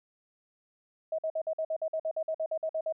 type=tone bursts; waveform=sine; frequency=637 Hz; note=D#5; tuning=41 cents sharp; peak=-28 dBFS; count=16; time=1.12-2.925 s; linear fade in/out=5 ms; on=65 ms; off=51 ms; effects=none